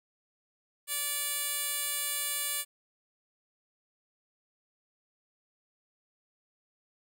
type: tone with band-pass filter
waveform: 10% pulse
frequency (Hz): 579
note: D5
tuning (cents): -25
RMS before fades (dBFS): -33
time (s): 0.87-2.65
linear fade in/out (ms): 50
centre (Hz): 12000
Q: 1.1
effects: none